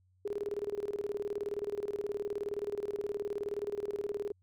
sine tone with tremolo, 409.6 Hz, G#4, 24 cents flat, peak -31 dBFS, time 0.25-4.32 s, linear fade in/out 5 ms, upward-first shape square, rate 19 Hz, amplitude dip 80%, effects added 92 Hz sine -66 dBFS peak until 4.42 s

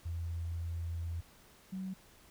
sine tone pair in turn, 84.2 / 189.02 Hz, E2 / F#3, +37 / +37 cents, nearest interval octave + major second, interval 1400 cents, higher second, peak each -35 / -37 dBFS, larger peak first, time 0.05-1.21 / 1.72-1.94 s, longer first, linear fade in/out 10 ms, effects pink hiss -61 dBFS RMS until 2.3 s

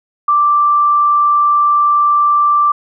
sine tone, 1174.7 Hz, D6, in tune, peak -8 dBFS, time 0.28-2.72 s, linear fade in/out 5 ms, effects none

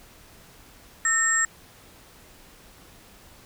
sine tone cluster, 1319 / 1824 / 7580 Hz, E6 / A#6 / A#8, +1 / -38 / +28 cents, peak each -30 / -23 / -22 dBFS, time 1.05-1.45 s, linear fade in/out 2 ms, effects pink hiss -51 dBFS RMS until 3.45 s

